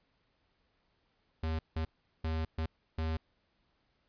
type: tone bursts at uneven times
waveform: square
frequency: 80 Hz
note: D#2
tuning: 49 cents sharp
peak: -32 dBFS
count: 5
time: 1.43-1.59 / 1.76-1.85 / 2.24-2.45 / 2.58-2.66 / 2.98-3.17 s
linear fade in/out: 5 ms
effects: pink hiss -75 dBFS RMS until 4.08 s + resampled to 11025 Hz

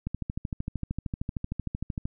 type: click train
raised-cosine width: 5 ms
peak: -18 dBFS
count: 27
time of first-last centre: 0.07-2.055 s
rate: 13.1 Hz
effects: none

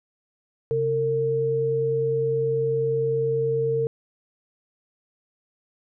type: tone pair together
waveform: sine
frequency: 134.8 / 454.9 Hz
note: C#3 / A#4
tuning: -48 / -42 cents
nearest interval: octave + major sixth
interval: 2106 cents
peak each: -28 / -21 dBFS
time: 0.71-3.87 s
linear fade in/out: 0 ms
effects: none

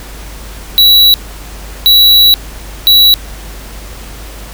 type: tone bursts at uneven times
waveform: square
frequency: 3920 Hz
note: B7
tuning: 14 cents flat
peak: -3 dBFS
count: 3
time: 0.78-1.14 / 1.86-2.34 / 2.87-3.14 s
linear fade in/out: 0 ms
effects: added 50 Hz sine -26 dBFS peak until 4.53 s + pink hiss -31 dBFS RMS until 4.53 s

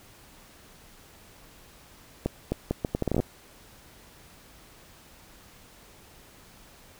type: accelerating click train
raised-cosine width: 2 ms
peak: -12 dBFS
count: 13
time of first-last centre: 2.26-3.201 s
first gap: 260 ms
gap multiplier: 0.73
effects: pink hiss -53 dBFS RMS until 6.99 s

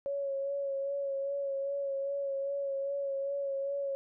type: tone with vibrato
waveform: sine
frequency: 554.4 Hz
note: C#5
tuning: in tune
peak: -31 dBFS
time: 0.06-3.95 s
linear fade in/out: 0 ms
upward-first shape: sine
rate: 2.5 Hz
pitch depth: 26 cents each way
effects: none

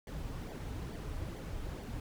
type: noise with flanger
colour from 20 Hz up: brown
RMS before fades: -41 dBFS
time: 0.07-2 s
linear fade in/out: 2 ms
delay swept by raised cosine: 0.74 to 5.74 ms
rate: 2.3 Hz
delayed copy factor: -0.65
effects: none

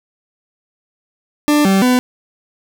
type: tone with pitch steps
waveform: 40% pulse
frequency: 296.1 / 193.5 / 250.7 Hz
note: D4 / G3 / B3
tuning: +14 / -22 / +26 cents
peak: -9 dBFS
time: 1.48-1.99 s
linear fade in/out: 0 ms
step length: 170 ms
effects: none

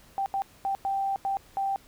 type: tone bursts at uneven times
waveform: sine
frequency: 784 Hz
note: G5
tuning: in tune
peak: -25 dBFS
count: 6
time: 0.18-0.26 / 0.34-0.42 / 0.65-0.75 / 0.85-1.16 / 1.25-1.37 / 1.57-1.76 s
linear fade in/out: 0 ms
effects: pink hiss -56 dBFS RMS until 1.87 s

